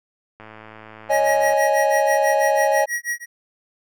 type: click train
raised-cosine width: 0.5 ms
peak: -25 dBFS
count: 125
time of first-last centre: 0.4-1.538 s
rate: 109 Hz
type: chord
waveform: triangle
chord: C# suspended second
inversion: none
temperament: just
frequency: 554.4 / 623.7 / 831.5 Hz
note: C#5 / D#5 / G#5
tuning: 0 / +4 / +2 cents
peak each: -18 dBFS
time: 1.09-2.86 s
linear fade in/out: 20 ms
type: tone with tremolo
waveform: square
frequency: 1907 Hz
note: A#6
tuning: 39 cents sharp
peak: -21 dBFS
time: 1.1-3.26 s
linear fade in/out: 50 ms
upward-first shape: sine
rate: 6.1 Hz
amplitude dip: 100%
effects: none